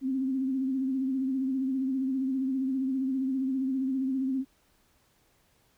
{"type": "tone with vibrato", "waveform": "sine", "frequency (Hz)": 264.3, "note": "C4", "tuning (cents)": 18, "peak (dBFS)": -26, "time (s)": [0.01, 4.45], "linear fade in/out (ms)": 50, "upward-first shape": "sine", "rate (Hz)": 15, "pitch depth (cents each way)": 48, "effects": ["pink hiss -67 dBFS RMS until 5.77 s"]}